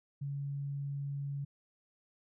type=tone; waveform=sine; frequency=140.8 Hz; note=C#3; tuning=27 cents sharp; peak=-35 dBFS; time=0.21-1.45 s; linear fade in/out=10 ms; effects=none